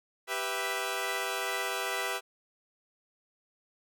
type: chord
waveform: 10% pulse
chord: E minor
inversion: first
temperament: equal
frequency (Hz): 392 / 493.9 / 659.3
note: G4 / B4 / E5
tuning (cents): 0 / 0 / 0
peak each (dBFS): -27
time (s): 0.27-2.21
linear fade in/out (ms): 50
effects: none